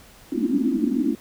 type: band-pass noise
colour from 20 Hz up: pink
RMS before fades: -22 dBFS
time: 0.32-1.15 s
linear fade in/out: 2 ms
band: 210 to 340 Hz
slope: 96 dB/octave
effects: pink hiss -49 dBFS RMS until 1.2 s